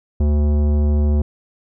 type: tone with tanh clipping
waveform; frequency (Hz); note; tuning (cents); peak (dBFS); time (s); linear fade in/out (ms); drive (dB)
sine; 73.9; D2; +11; -15; 0.2-1.22; 5; 15
effects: none